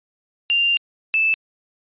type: tone pair in turn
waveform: sine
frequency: 2788 / 2632 Hz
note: F7 / E7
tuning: -4 / -3 cents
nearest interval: minor second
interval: 99 cents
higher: first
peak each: -15 dBFS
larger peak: neither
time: 0.5-0.77 / 1.14-1.34 s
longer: first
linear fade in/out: 0 ms
effects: resampled to 8000 Hz